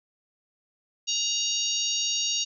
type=harmonic tone with a mistuned harmonic; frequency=944 Hz; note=A#5; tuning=22 cents sharp; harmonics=3 / 4 / 5 / 6 / 7; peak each=-31 / -31 / -31 / -31 / -31 dBFS; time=1.07-2.45 s; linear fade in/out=20 ms; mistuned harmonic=5; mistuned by=-54 cents; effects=none